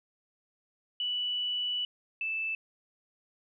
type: tone pair in turn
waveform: sine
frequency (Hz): 2960 / 2637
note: F#7 / E7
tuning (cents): 0 / 0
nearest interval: major second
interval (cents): 200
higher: first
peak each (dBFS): -29 / -30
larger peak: first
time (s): 1-1.85 / 2.21-2.55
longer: first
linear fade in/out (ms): 2
effects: none